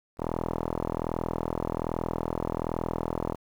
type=tone with low-pass filter; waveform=5% pulse; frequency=41.24 Hz; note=E1; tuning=2 cents sharp; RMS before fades=-31 dBFS; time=0.17-3.37 s; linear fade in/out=50 ms; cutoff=860 Hz; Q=8.3; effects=9-bit